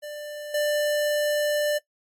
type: tone with level steps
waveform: square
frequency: 593 Hz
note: D5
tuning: 17 cents sharp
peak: -34 / -22 dBFS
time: 0.02-1.79 s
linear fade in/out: 20 ms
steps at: 0.54 s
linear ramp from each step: 5 ms
effects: noise-tail reverb RT60 0.1 s tail -18 dB re dry + MP3 64 kbps